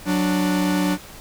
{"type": "tone pair together", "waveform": "45% pulse", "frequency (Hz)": [184.2, 293.8], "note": ["F#3", "D4"], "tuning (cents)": [-7, 1], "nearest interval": "minor sixth", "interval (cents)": 808, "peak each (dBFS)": -21, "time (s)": [0.05, 0.98], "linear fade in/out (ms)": 50, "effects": ["pink hiss -41 dBFS RMS until 1.2 s"]}